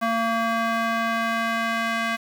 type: tone with band-pass filter sweep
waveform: square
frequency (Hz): 228.1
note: A#3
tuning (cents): -37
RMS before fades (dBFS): -24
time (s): 0.01-2.17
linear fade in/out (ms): 20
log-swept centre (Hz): 1100 to 1800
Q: 1.2
effects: 7-bit